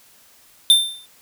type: tone with exponential decay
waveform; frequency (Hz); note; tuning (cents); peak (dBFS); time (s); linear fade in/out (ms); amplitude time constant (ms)
square; 3583; A7; +31; -7; 0.7-1.06; 1; 77
effects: white hiss -52 dBFS RMS until 1.21 s